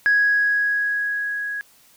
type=tone with level ramp; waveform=sine; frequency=1661.2 Hz; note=G#6; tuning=in tune; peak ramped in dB=-12 to -25 dBFS; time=0.06-1.61 s; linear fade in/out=0 ms; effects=tanh soft clip ceiling -10 dBFS + white hiss -54 dBFS RMS until 1.96 s